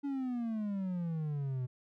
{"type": "exponential sweep", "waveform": "triangle", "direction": "down", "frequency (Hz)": [286.8, 123.47], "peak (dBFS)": -31, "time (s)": [0.03, 1.67], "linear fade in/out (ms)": 20, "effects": []}